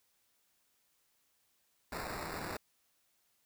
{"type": "noise with sample-and-hold", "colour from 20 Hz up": "blue", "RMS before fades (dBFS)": -41, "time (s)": [1.92, 2.57], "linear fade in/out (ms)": 5, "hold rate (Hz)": 3150, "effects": ["white hiss -75 dBFS RMS until 3.45 s"]}